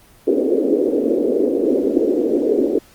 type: band-pass noise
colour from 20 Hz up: white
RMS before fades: -17 dBFS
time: 0.27-2.79 s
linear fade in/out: 10 ms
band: 260 to 490 Hz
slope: 48 dB/octave
effects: pink hiss -49 dBFS RMS until 2.94 s + Opus 24 kbps